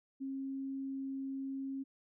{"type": "tone", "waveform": "sine", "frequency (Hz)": 269.9, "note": "C#4", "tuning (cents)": -46, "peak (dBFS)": -37, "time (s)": [0.2, 1.84], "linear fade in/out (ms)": 20, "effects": []}